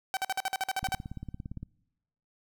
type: tone bursts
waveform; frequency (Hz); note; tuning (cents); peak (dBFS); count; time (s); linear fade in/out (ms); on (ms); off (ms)
sawtooth; 767; G5; -38; -24; 11; 0.14-0.949; 0; 29; 49
type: click train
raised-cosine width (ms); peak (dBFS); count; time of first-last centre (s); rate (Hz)
5; -26; 15; 0.83-1.63; 17.5
effects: noise-tail reverb RT60 1.0 s tail -25 dB re dry